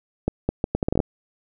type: accelerating click train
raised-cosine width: 2 ms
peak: -7 dBFS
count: 11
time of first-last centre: 0.28-1.002 s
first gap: 210 ms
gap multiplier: 0.72
effects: none